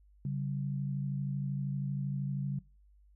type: tone pair together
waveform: sine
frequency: 139.3 / 192.09 Hz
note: C#3 / G3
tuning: +9 / -35 cents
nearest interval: tritone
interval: 556 cents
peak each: -32 / -39 dBFS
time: 0.25-2.59 s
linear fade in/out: 2 ms
effects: noise-tail reverb RT60 0.3 s tail -21 dB re dry + added 50 Hz sine -59 dBFS peak until 3.15 s